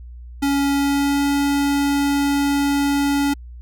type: tone with pitch glide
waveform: square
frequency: 280.2 to 282.8 Hz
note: C#4 to C#4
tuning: +19 to +35 cents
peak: -17 dBFS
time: 0.42-3.34 s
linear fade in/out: 10 ms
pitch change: +16 cents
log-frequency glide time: 0.72-1.25 s
effects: added 60 Hz sine -34 dBFS peak until 3.61 s